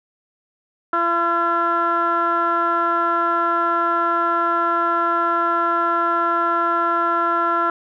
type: tone with low-pass filter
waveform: 15% pulse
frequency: 339.6 Hz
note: F4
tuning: 48 cents flat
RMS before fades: -19 dBFS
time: 0.93-7.7 s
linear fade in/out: 2 ms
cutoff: 1400 Hz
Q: 5
effects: none